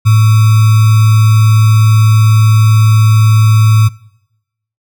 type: tone with sample-and-hold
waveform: sine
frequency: 108.9 Hz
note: A2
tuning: 17 cents flat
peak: -3 dBFS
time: 0.05-3.89 s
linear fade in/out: 20 ms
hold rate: 1225 Hz
effects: noise-tail reverb RT60 0.9 s tail -23 dB re dry